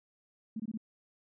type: tone bursts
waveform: sine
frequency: 220 Hz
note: A3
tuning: in tune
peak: -34 dBFS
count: 4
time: 0.56-0.775 s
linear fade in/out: 5 ms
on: 38 ms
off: 21 ms
effects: none